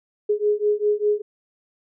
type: beating tone pair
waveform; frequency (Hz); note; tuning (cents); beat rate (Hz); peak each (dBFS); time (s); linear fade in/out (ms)
sine; 415.3 / 420.3; G#4 / G#4; 0 / +21; 5; -21; 0.29-1.22; 10
effects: none